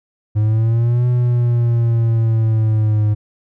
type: linear two-way sweep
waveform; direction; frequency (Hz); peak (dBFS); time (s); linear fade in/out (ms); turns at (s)
triangle; up then down; 105.2 to 123.5 to 105.2; -10; 0.35-3.15; 20; 1.07
effects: none